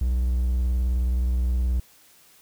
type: tone with vibrato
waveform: triangle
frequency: 61.74 Hz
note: B1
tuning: in tune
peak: -18 dBFS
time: 0.01-1.8 s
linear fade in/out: 5 ms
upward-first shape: square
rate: 19 Hz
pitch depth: 59 cents each way
effects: white hiss -55 dBFS RMS until 2.41 s